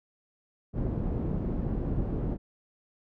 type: low-pass noise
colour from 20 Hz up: pink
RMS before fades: -30 dBFS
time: 0.73-2.38 s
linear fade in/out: 50 ms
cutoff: 350 Hz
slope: 12 dB/octave
effects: none